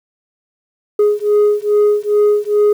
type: beating tone pair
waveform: sine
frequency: 415.3 / 417.7 Hz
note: G#4 / G#4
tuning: 0 / +10 cents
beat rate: 2.4 Hz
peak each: -11 dBFS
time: 0.99-2.73 s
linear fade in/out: 5 ms
effects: tanh soft clip ceiling -7 dBFS + 7-bit